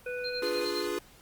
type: harmonic tone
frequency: 494.6 Hz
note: B4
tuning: 3 cents sharp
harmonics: 1 / 3 / 5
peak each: -34 / -39 / -41 dBFS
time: 0.06-0.65 s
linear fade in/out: 5 ms
type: tone with tremolo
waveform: sine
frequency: 4165 Hz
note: C8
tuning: 9 cents flat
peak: -32 dBFS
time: 0.24-0.86 s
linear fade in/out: 5 ms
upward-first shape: sine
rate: 9.7 Hz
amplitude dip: 85%
type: chord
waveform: square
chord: D diminished seventh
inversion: none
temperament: equal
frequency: 293.7 / 349.2 / 415.3 / 493.9 Hz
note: D4 / F4 / Ab4 / Cb5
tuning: 0 / 0 / 0 / 0 cents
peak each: -41 / -35 / -35 / -39 dBFS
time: 0.42-0.99 s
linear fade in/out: 5 ms
effects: pink hiss -56 dBFS RMS until 1.21 s + Opus 32 kbps